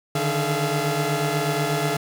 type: tone cluster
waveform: sawtooth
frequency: 146.3 / 154.5 / 424.8 / 684 Hz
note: D3 / D#3 / G#4 / F5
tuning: -6 / -12 / +39 / -36 cents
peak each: -23 dBFS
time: 0.15-1.97 s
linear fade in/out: 5 ms
effects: none